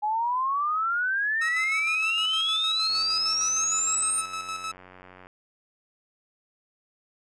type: exponential sweep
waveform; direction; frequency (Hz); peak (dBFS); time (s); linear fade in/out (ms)
sine; up; 830.6 to 9060; -23; 0.02-4.22; 20
type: tone with tremolo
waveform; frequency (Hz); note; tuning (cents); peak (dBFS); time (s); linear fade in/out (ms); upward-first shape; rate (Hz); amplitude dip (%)
sawtooth; 1300; E6; -24; -26; 1.41-4.72; 10; square; 6.5; 50
type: click train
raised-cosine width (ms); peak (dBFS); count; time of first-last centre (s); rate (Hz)
0.5; -32; 219; 2.9-5.27; 92
effects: resampled to 22050 Hz